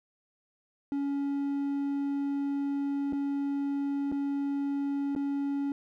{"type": "tone with dropouts", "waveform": "triangle", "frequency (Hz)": 280.8, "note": "C#4", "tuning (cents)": 22, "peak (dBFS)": -26, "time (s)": [0.92, 5.72], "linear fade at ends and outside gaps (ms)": 1, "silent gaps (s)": [[3.125, 3.131], [4.117, 4.123], [5.151, 5.162]], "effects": []}